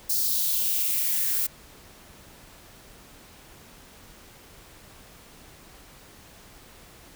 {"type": "noise with high-pass filter sweep", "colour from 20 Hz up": "violet", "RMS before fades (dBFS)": -25, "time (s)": [0.09, 1.47], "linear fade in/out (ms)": 10, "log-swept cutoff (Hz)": [5000, 1400], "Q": 2.5, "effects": ["pink hiss -50 dBFS RMS until 7.15 s"]}